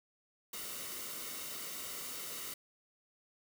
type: noise with comb filter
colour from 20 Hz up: white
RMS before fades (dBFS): -43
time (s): 0.53-2.54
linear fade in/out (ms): 5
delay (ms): 1.2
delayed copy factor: -0.55
effects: none